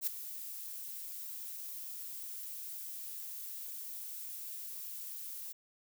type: noise with ADSR envelope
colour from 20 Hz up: violet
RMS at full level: -31 dBFS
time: 0.01-5.53 s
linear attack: 60 ms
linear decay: 9 ms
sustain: -13 dB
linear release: 16 ms
effects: none